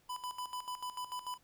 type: tone with tremolo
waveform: square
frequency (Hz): 997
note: B5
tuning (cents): +16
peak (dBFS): -38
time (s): 0.09-1.38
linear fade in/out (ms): 10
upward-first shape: square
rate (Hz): 6.8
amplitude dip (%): 75
effects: pink hiss -70 dBFS RMS until 1.43 s